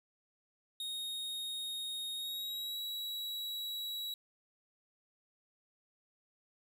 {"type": "tone with pitch glide", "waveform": "45% pulse", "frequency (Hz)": [3729, 3890], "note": ["A#7", "B7"], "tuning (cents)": [0, -27], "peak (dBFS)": -37, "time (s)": [0.8, 4.14], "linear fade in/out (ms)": 2, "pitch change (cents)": 73, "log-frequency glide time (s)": [2.15, 2.78], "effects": []}